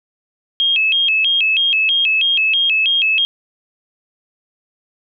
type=tone with vibrato; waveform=sine; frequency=2900 Hz; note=F#7; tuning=35 cents flat; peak=-12 dBFS; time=0.6-3.25 s; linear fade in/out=0 ms; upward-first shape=square; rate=3.1 Hz; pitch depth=190 cents each way; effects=none